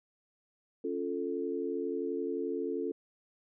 sine chord, Db augmented, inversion none, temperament equal, 277.2 / 349.2 / 440 Hz, Db4 / F4 / A4, 0 / 0 / 0 cents, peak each -37 / -36 / -35 dBFS, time 0.84-2.92 s, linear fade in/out 5 ms, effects none

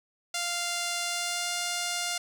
5% pulse tone with pitch glide, 697 to 702.7 Hz, F5 to F5, -4 to +10 cents, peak -17 dBFS, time 0.34-2.18 s, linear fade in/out 5 ms, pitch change +14 cents, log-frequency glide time 1.04-1.52 s, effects none

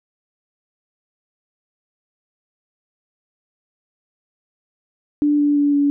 sine tone with pitch steps, 293.7 / 291 / 288.3 / 285.7 Hz, D4 / D4 / D4 / D4, 0 / -16 / -32 / -48 cents, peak -13 dBFS, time 5.22-5.9 s, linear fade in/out 0 ms, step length 170 ms, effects none

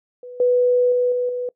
sine tone with level steps, 493.9 Hz, B4, in tune, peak -33 / -13 / -15 / -18 / -22 dBFS, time 0.23-1.49 s, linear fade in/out 2 ms, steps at 0.4 / 0.92 / 1.12 / 1.29 s, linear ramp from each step 2 ms, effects noise-tail reverb RT60 0.1 s tail -23 dB re dry

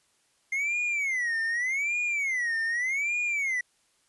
triangle tone with vibrato, 2100 Hz, C7, 6 cents sharp, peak -24 dBFS, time 0.52-3.61 s, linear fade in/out 5 ms, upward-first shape sine, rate 0.84 Hz, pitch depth 260 cents each way, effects white hiss -68 dBFS RMS until 4.08 s + resampled to 24000 Hz

